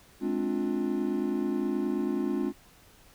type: chord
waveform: triangle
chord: D half-diminished seventh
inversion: second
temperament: just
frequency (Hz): 211.4 / 264.3 / 293.7 / 352.4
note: Ab3 / C4 / D4 / F4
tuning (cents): +31 / +18 / 0 / +16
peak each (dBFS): -31 / -30 / -30 / -30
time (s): 0.2-2.53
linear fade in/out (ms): 50
effects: pink hiss -57 dBFS RMS until 3.14 s